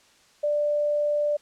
sine tone, 590 Hz, D5, 8 cents sharp, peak -21 dBFS, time 0.43-1.37 s, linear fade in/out 10 ms, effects white hiss -58 dBFS RMS until 1.41 s + low-pass 7000 Hz 12 dB/octave

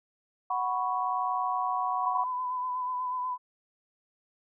sine chord, F# suspended fourth, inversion none, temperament equal, 740 / 987.8 / 1108.7 Hz, F#5 / B5 / C#6, 0 / 0 / 0 cents, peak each -31 dBFS, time 0.5-2.24 s, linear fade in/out 5 ms
sine tone with vibrato, 1004 Hz, B5, 28 cents sharp, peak -29 dBFS, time 2.02-3.38 s, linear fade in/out 50 ms, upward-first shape sine, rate 8.2 Hz, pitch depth 26 cents each way
effects none

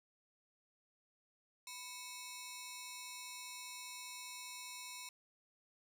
10% pulse ring-modulated tone, 1605 Hz, G6, 40 cents sharp, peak -35 dBFS, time 1.67-5.09 s, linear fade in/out 2 ms, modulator 610 Hz, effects none

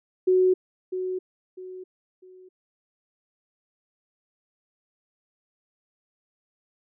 sine tone with echo, 370 Hz, F#4, in tune, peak -16 dBFS, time 0.27-0.54 s, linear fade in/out 10 ms, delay 650 ms, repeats 3, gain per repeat -10 dB, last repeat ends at 2.49 s, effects none

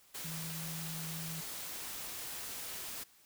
sine tone in noise, 161.9 Hz, E3, 31 cents flat, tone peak -42 dBFS, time 0.24-1.41 s, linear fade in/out 10 ms, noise white, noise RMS -43 dBFS, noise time 0.14-3.04 s, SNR -2 dB, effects white hiss -64 dBFS RMS until 3.25 s

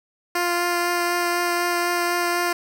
10% pulse tone with vibrato, 349.2 Hz, F4, in tune, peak -12 dBFS, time 0.35-2.53 s, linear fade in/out 5 ms, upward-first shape triangle, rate 4 Hz, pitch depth 11 cents each way, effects none

